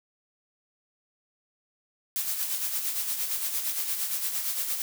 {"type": "noise with tremolo", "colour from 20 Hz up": "blue", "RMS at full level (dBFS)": -28, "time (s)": [2.16, 4.82], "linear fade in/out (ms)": 0, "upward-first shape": "sine", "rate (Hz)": 8.7, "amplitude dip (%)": 50, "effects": []}